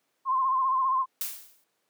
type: tone with vibrato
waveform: sine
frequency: 1051 Hz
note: C6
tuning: 7 cents sharp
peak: -22 dBFS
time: 0.25-1.06 s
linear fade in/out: 50 ms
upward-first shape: sine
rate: 15 Hz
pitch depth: 52 cents each way
type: noise with exponential decay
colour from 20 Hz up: blue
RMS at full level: -29 dBFS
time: 1.21-1.64 s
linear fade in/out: 0 ms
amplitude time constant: 92 ms
effects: pink hiss -74 dBFS RMS until 1.89 s + high-pass 300 Hz 12 dB/octave